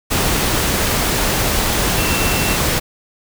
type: tone in noise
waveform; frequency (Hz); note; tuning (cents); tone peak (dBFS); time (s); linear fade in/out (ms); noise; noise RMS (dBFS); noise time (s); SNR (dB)
sine; 2696; E7; +38; -24; 1.97-2.57; 20; pink; -17; 0.1-2.8; -10
effects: none